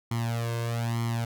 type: tone with flanger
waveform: sawtooth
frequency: 116.54 Hz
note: A#2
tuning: in tune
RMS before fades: -29 dBFS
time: 0.11-1.25 s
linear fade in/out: 5 ms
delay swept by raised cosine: 0.94 to 1.91 ms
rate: 1.1 Hz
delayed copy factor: +1
effects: none